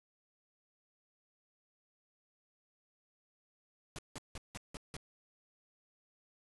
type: noise bursts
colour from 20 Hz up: pink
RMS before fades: -44 dBFS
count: 6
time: 3.96-4.966 s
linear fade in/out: 0 ms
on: 26 ms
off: 170 ms
effects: resampled to 24000 Hz

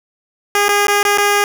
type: tone with dropouts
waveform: 10% pulse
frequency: 408.5 Hz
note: G#4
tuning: 29 cents flat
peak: -3 dBFS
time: 0.55-1.44 s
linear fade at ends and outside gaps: 1 ms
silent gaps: 0.683-0.69 / 0.87-0.882 / 1.03-1.051 / 1.175-1.183 s
effects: none

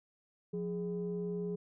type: tone pair together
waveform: sine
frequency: 177 / 415.3 Hz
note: F3 / G#4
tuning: +23 / 0 cents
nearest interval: octave + minor third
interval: 1477 cents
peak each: -36 / -36 dBFS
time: 0.53-1.56 s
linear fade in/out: 10 ms
effects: tanh soft clip ceiling -28 dBFS

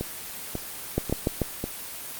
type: two click trains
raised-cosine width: 2 ms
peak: -9 / -15 dBFS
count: 4 / 4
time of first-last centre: 0.98-1.417 / 0.01-1.64 s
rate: 6.86 / 1.84 Hz
effects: white hiss -37 dBFS RMS until 2.19 s + Opus 24 kbps

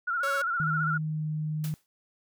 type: tone with vibrato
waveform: sine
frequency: 1400 Hz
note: F6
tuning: 4 cents sharp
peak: -26 dBFS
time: 0.07-0.98 s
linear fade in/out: 10 ms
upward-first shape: sine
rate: 15 Hz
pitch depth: 81 cents each way
type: tone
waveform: sawtooth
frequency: 555 Hz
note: C#5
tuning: 2 cents sharp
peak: -27 dBFS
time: 0.23-0.42 s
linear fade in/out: 5 ms
type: tone with pitch glide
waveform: sine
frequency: 155.7 to 153.91 Hz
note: D#3 to D#3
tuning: +2 to -18 cents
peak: -28 dBFS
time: 0.6-1.74 s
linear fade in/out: 0 ms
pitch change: -20 cents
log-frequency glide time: 1.01-1.27 s
type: noise with exponential decay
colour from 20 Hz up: white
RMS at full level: -39 dBFS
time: 1.64-1.86 s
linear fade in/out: 0 ms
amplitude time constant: 47 ms
effects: none

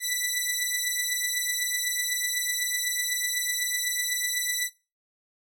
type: beating tone pair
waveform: 10% pulse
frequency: 1973 / 1981 Hz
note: B6 / B6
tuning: -2 / +5 cents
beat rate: 8 Hz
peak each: -20 dBFS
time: 0-4.7 s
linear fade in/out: 50 ms
effects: noise-tail reverb RT60 0.3 s tail -20 dB re dry

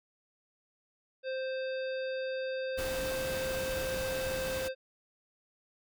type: harmonic tone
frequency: 523.3 Hz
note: C5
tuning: in tune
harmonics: 1 / 3 / 5 / 7 / 9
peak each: -33 / -43 / -47 / -50 / -52 dBFS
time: 1.23-4.75 s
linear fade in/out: 50 ms
type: noise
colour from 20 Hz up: pink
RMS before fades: -39 dBFS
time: 2.77-4.69 s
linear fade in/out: 20 ms
effects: none

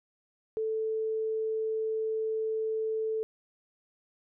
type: tone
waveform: sine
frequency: 440 Hz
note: A4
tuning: in tune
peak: -28 dBFS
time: 0.57-3.23 s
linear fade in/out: 0 ms
effects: none

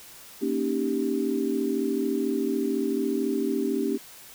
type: chord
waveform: sine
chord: Eb dominant seventh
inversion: second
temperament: equal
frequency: 233.1 / 277.2 / 311.1 / 392 Hz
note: Bb3 / Db4 / Eb4 / G4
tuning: 0 / 0 / 0 / 0 cents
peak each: -30 / -28 / -31 / -28 dBFS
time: 0.41-3.98 s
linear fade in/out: 20 ms
effects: white hiss -47 dBFS RMS until 4.34 s

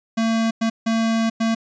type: tone bursts at uneven times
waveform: square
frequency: 225.8 Hz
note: A3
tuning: 45 cents sharp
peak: -18 dBFS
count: 4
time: 0.17-0.51 / 0.61-0.7 / 0.86-1.3 / 1.4-1.55 s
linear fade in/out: 10 ms
effects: resampled to 16000 Hz

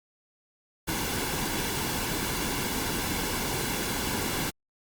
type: noise with comb filter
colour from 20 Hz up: pink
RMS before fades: -30 dBFS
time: 0.87-4.51 s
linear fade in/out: 20 ms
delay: 1.6 ms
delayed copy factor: -0.5
effects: Opus 48 kbps

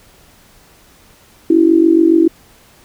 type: tone with amplitude modulation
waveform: sine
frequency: 329.5 Hz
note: E4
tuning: 1 cent flat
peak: -3 dBFS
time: 1.5-2.28 s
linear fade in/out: 5 ms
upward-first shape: sine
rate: 47.1 Hz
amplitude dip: 80%
effects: pink hiss -47 dBFS RMS until 2.84 s

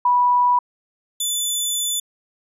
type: tone pair in turn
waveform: sine / 15% pulse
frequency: 981 / 3496 Hz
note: B5 / A7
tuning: -12 / -12 cents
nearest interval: octave + minor seventh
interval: 2200 cents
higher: second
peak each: -13 dBFS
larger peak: neither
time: 0.05-0.59 / 1.2-2 s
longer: second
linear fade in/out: 5 ms
effects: resampled to 32000 Hz

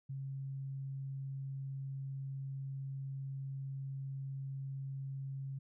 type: tone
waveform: sine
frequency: 135.9 Hz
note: C#3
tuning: 34 cents flat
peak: -39 dBFS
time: 0.09-5.59 s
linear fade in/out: 10 ms
effects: none

